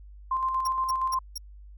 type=tone with tremolo; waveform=sine; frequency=1046.5 Hz; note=C6; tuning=in tune; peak=-23 dBFS; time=0.31-1.19 s; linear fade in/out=5 ms; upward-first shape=square; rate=8.5 Hz; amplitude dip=35%
type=tone bursts; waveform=sawtooth; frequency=5580 Hz; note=F8; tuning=2 cents flat; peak=-29 dBFS; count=4; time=0.65-1.38 s; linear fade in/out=5 ms; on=25 ms; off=210 ms
effects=added 50 Hz sine -44 dBFS peak until 1.77 s